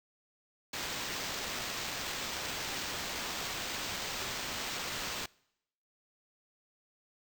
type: noise with sample-and-hold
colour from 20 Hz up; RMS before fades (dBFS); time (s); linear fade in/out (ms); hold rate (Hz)
white; -38; 0.73-5.26; 5; 11025
effects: noise-tail reverb RT60 0.8 s tail -25 dB re dry